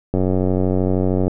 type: click train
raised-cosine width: 2 ms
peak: -6 dBFS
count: 107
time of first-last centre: 0.14-1.28 s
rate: 93 Hz
effects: none